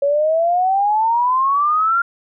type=exponential sweep; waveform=sine; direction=up; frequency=556 to 1404 Hz; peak=-13 dBFS; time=0.02-2.02 s; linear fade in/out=5 ms; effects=none